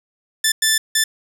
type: tone bursts at uneven times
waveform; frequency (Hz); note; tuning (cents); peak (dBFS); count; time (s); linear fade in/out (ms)
10% pulse; 1760; A6; 0; -5; 3; 0.44-0.52 / 0.62-0.78 / 0.95-1.04; 5
effects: none